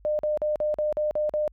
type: tone bursts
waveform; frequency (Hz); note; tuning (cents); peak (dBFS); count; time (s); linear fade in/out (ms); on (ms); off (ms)
sine; 604; D5; +48; -22; 8; 0.05-1.478; 0; 140; 44
effects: added 50 Hz sine -51 dBFS peak until 1.52 s